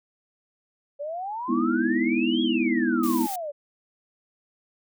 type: exponential two-way sweep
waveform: sine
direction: up then down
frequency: 559 to 3353 to 559 Hz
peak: -29 dBFS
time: 0.99-3.52 s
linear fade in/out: 20 ms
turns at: 2.42 s
type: chord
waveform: sine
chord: E major seventh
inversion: first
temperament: equal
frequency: 207.7 / 246.9 / 311.1 / 329.6 Hz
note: G#3 / B3 / D#4 / E4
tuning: 0 / 0 / 0 / 0 cents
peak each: -30 / -24 / -30 / -25 dBFS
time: 1.48-3.27 s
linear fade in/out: 20 ms
type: noise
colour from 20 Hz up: blue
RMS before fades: -35 dBFS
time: 3.03-3.36 s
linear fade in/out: 5 ms
effects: none